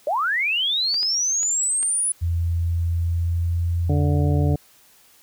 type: linear sweep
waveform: sine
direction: up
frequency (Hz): 541 to 10050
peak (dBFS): -19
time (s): 0.07-2.12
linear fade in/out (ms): 2
type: clicks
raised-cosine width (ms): 0.2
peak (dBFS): -20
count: 4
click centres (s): 0.943 / 1.031 / 1.431 / 1.829
type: tone with pitch glide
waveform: sine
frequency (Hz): 84.7 to 86.08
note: E2 to F2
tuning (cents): +48 to -25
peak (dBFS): -19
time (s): 2.21-4.56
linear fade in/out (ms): 20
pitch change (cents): +27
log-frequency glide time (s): 3.04-3.97
type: harmonic tone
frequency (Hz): 145.7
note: D3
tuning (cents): -13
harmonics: 1 / 2 / 3 / 4 / 5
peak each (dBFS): -20 / -26 / -30 / -32 / -34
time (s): 3.89-4.56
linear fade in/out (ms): 5
effects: white hiss -54 dBFS RMS until 5.22 s